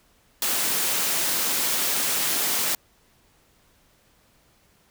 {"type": "high-pass noise", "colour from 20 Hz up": "white", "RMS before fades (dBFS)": -24, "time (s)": [0.42, 2.75], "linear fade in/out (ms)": 2, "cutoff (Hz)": 170, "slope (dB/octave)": 12, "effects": ["pink hiss -61 dBFS RMS until 4.9 s"]}